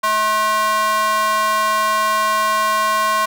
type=tone with high-pass filter; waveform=square; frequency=214.9 Hz; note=A3; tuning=41 cents flat; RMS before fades=-17 dBFS; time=0.03-3.26 s; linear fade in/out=10 ms; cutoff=1000 Hz; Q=3.4; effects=none